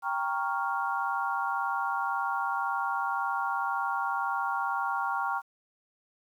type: chord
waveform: sine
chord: G half-diminished seventh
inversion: none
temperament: equal with one note detuned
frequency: 790.4 / 932.3 / 1108.7 / 1396.9 Hz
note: G5 / Bb5 / Db6 / F6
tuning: +14 / 0 / 0 / 0 cents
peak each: -33 dBFS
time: 0.02-5.42 s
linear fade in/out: 50 ms
effects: 10-bit